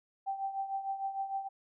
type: tone with tremolo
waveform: sine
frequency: 781 Hz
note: G5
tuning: 7 cents flat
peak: -30 dBFS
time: 0.26-1.49 s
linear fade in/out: 20 ms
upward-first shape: triangle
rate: 6.6 Hz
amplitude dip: 75%
effects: none